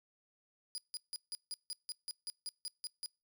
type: tone bursts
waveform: 30% pulse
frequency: 4902 Hz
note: D#8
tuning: 27 cents flat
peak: -36 dBFS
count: 13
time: 0.75-3.06 s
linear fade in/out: 0 ms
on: 30 ms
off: 160 ms
effects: noise-tail reverb RT60 0.3 s tail -26 dB re dry